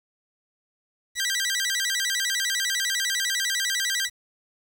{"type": "tone with vibrato", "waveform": "15% pulse", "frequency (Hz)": 1760, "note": "A6", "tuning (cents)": 0, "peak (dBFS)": -17, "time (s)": [1.15, 4.1], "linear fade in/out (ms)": 50, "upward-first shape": "square", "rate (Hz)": 10, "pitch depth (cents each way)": 180, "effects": ["8-bit"]}